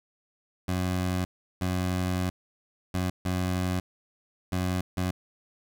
20% pulse tone bursts at uneven times, 91.4 Hz, F#2, 21 cents flat, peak -21 dBFS, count 6, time 0.68-1.25 / 1.61-2.3 / 2.94-3.1 / 3.25-3.8 / 4.52-4.81 / 4.97-5.11 s, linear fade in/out 5 ms, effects none

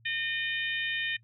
harmonic tone, 610 Hz, D#5, 34 cents flat, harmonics 3 / 4 / 5 / 6, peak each -32 / -34 / -36 / -38 dBFS, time 0.05-1.17 s, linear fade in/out 10 ms, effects noise-tail reverb RT60 0.1 s tail -23 dB re dry + added 114 Hz sine -58 dBFS peak until 1.23 s

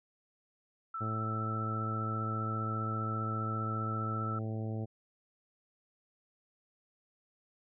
sine tone with vibrato, 1322 Hz, E6, 5 cents sharp, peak -36 dBFS, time 0.94-4.39 s, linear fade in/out 5 ms, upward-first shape triangle, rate 15 Hz, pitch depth 22 cents each way
harmonic tone, 110 Hz, A2, in tune, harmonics 1 / 2 / 3 / 4 / 5 / 6 / 7, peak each -35 / -41 / -45 / -47 / -49 / -51 / -52 dBFS, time 1-4.86 s, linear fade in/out 20 ms
effects none

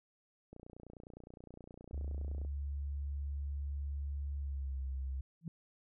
click train, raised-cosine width 2 ms, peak -38 dBFS, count 58, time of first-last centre 0.53-2.449 s, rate 29.7 Hz
sine tone with pitch glide, 70.8 to 66.44 Hz, C#2 to C2, +37 to +27 cents, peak -36 dBFS, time 1.93-5.21 s, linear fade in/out 5 ms, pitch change -110 cents, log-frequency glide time 4.38-4.79 s
sine tone with exponential growth, 164.81 Hz, E3, in tune, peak -34 dBFS, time 5.41-5.48 s, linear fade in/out 2 ms, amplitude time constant 15 ms
effects none

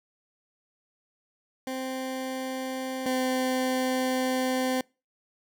20% pulse tone pair in turn, 260.9 / 257.6 Hz, C4 / C4, -5 / -27 cents, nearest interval unison, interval 22 cents, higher first, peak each -26 / -20 dBFS, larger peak second, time 1.67-3.06 / 3.06-4.81 s, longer second, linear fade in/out 2 ms, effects noise-tail reverb RT60 0.3 s tail -26 dB re dry

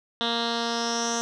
10% pulse tone with low-pass filter sweep, 233.1 Hz, A#3, in tune, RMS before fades -27 dBFS, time 0.21-1.21 s, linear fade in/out 0 ms, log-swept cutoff 3700 to 6400 Hz, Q 6, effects none

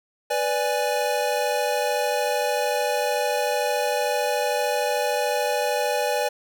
square chord, G# diminished, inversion first, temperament equal, 493.9 / 587.3 / 830.6 Hz, B4 / D5 / G#5, 0 / 0 / 0 cents, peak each -27 / -26 / -27 dBFS, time 0.3-6.29 s, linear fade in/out 10 ms, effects none

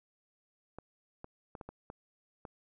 clicks, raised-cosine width 1 ms, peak -30 dBFS, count 7, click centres 0.786 / 1.244 / 1.552 / 1.612 / 1.69 / 1.901 / 2.452 s, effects none

